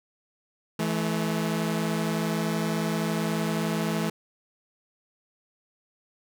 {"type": "tone pair together", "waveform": "sawtooth", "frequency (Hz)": [164.81, 215.5], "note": ["E3", "A3"], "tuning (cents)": [0, -36], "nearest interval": "perfect fourth", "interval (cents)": 464, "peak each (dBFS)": -24, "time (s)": [0.79, 4.1], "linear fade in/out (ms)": 5, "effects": []}